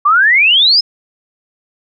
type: exponential sweep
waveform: sine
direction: up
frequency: 1131 to 5230 Hz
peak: -6 dBFS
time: 0.05-0.81 s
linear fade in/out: 10 ms
effects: none